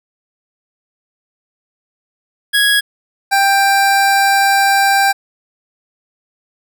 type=tone pair in turn; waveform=25% pulse; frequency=1661.2 / 789 Hz; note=G#6 / G5; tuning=0 / +11 cents; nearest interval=octave + minor second; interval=1289 cents; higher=first; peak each=-6 dBFS; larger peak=neither; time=2.53-2.81 / 3.31-5.13 s; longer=second; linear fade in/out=20 ms; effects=none